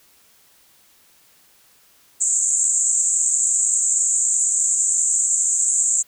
pink band-pass noise, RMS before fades -19 dBFS, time 2.2-6.03 s, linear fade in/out 20 ms, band 7000 to 8000 Hz, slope 96 dB/octave, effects white hiss -55 dBFS RMS until 6.07 s

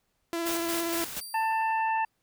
sawtooth tone with vibrato, 336.1 Hz, E4, 34 cents sharp, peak -25 dBFS, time 0.33-1.04 s, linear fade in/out 0 ms, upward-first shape square, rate 17 Hz, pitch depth 14 cents each way
white noise with tremolo, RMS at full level -33 dBFS, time 0.45-1.21 s, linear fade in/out 20 ms, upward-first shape square, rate 4.2 Hz, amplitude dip 50%
15% pulse tone with exponential decay, 4703 Hz, D8, 2 cents sharp, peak -30 dBFS, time 1.21-2.09 s, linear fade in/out 1 ms, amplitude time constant 190 ms
harmonic tone, 889 Hz, A5, 18 cents sharp, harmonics 1 / 2 / 3, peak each -25 / -34 / -37 dBFS, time 1.34-2.05 s, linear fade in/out 5 ms
effects pink hiss -75 dBFS RMS until 2.22 s

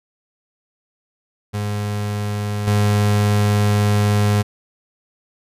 35% pulse tone with level steps, 103.6 Hz, G#2, 4 cents flat, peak -19 / -12 dBFS, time 1.53-4.43 s, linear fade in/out 20 ms, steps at 2.67 s, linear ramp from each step 5 ms, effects resampled to 32000 Hz

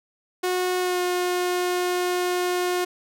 sawtooth tone with pitch glide, 364.1 to 358.9 Hz, F#4 to F4, -28 to +47 cents, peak -18 dBFS, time 0.43-2.85 s, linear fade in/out 10 ms, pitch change -25 cents, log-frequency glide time 0.8-1 s, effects none

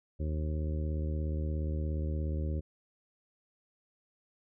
harmonic tone, 77 Hz, D#2, 17 cents flat, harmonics 1 / 2 / 3 / 4 / 5 / 6 / 7, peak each -31 / -39 / -44 / -44 / -46 / -52 / -47 dBFS, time 0.19-2.61 s, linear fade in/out 20 ms, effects none

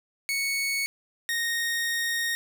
sawtooth tone pair in turn, 2217 / 1859.2 Hz, C#7 / A#6, 0 / -5 cents, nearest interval minor third, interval 305 cents, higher first, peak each -22 dBFS, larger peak neither, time 0.29-0.86 / 1.29-2.35 s, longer second, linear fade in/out 0 ms, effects none

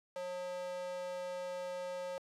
square tone with high-pass filter, 180.2 Hz, F#3, 45 cents flat, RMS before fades -41 dBFS, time 0.16-2.18 s, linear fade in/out 0 ms, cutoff 600 Hz, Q 5.5, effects low-pass 9000 Hz 12 dB/octave

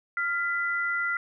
sine tone pair together, 1396.9 / 1998 Hz, F6 / B6, 0 / +20 cents, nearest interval tritone, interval 620 cents, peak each -27 / -29 dBFS, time 0.17-1.17 s, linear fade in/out 2 ms, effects none

